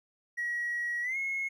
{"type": "tone with pitch glide", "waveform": "triangle", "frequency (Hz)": [1911, 2170], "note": ["A#6", "C#7"], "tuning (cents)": [43, -37], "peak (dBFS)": -27, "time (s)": [0.37, 1.49], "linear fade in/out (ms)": 20, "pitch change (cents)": 220, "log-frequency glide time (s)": [1.02, 1.17], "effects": ["tanh soft clip ceiling -27 dBFS"]}